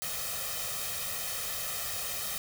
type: noise with comb filter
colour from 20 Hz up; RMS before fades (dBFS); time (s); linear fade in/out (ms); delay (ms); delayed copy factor
white; -35; 0.02-2.38; 0; 1.6; +1
effects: none